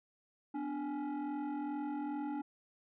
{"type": "tone with frequency modulation", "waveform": "sine", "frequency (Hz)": 293.7, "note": "D4", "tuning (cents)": 0, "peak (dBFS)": -33, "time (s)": [0.54, 2.42], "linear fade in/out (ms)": 10, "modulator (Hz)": 545, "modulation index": 0.87, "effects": ["tanh soft clip ceiling -35 dBFS"]}